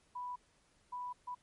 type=tone bursts at uneven times; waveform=sine; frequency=987.8 Hz; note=B5; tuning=in tune; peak=-39 dBFS; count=3; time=0.15-0.36 / 0.92-1.13 / 1.27-1.35 s; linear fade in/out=10 ms; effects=pink hiss -71 dBFS RMS until 1.42 s + MP3 48 kbps